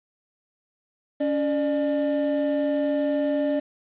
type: tone pair together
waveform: triangle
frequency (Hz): 282.2 / 598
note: C#4 / D5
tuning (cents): +31 / +31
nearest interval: octave + minor second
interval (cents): 1300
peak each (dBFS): -22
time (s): 1.2-3.6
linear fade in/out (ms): 10
effects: resampled to 8000 Hz + 8-bit